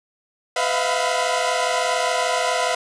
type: tone cluster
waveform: sawtooth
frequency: 503 / 640 / 685 / 712 / 999 Hz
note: B4 / D#5 / F5 / F5 / B5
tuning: +32 / +49 / -34 / +33 / +20 cents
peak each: -22 dBFS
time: 0.56-2.75 s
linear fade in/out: 5 ms
effects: resampled to 22050 Hz + 7-bit